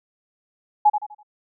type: tone with echo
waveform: sine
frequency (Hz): 840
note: G#5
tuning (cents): +19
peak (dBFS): -10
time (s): 0.85-0.9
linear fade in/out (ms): 10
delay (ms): 83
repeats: 4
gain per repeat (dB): -9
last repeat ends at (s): 1.232
effects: none